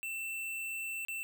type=tone with dropouts; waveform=square; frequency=2678 Hz; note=E7; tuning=27 cents sharp; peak=-37 dBFS; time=0.03-1.23 s; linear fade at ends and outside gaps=0 ms; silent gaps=1.05-1.084 s; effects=none